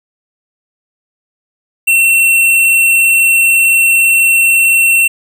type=tone; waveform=square; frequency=2711 Hz; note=E7; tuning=48 cents sharp; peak=-7 dBFS; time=1.87-5.08 s; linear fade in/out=10 ms; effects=none